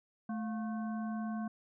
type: harmonic tone with a mistuned harmonic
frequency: 218.1 Hz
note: A3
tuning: 15 cents flat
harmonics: 1 / 3 / 5 / 7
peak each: -35 / -45 / -49 / -52 dBFS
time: 0.29-1.48 s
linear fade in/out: 5 ms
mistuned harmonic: 3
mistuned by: +130 cents
effects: none